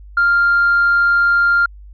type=tone; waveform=sine; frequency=1396.9 Hz; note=F6; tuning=in tune; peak=-9 dBFS; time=0.17-1.66 s; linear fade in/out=5 ms; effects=tanh soft clip ceiling -7 dBFS + added 50 Hz sine -35 dBFS peak until 1.93 s